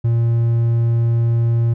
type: tone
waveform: triangle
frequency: 116.54 Hz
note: A#2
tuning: in tune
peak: -11 dBFS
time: 0.04-1.74 s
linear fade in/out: 10 ms
effects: none

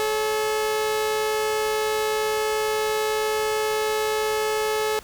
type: tone pair together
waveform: sawtooth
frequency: 431 / 554 Hz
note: A4 / C#5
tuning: -36 / -1 cents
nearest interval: major third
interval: 435 cents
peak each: -18 / -29 dBFS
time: 0-4.99 s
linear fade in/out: 0 ms
effects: pink hiss -46 dBFS RMS until 5.03 s

